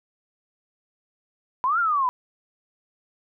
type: exponential two-way sweep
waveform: sine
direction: up then down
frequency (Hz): 979 to 1435 to 979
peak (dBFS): -19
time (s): 1.64-2.09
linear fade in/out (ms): 0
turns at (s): 1.79
effects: none